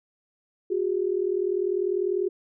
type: tone pair together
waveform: sine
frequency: 363.3 / 403.4 Hz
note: F#4 / G4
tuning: -32 / +50 cents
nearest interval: major second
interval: 182 cents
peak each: -25 / -26 dBFS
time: 0.7-2.29 s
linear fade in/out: 10 ms
effects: none